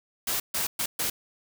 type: noise bursts at uneven times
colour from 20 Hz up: white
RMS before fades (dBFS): -28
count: 4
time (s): 0.27-0.4 / 0.54-0.67 / 0.79-0.86 / 0.99-1.1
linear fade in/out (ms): 5
effects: none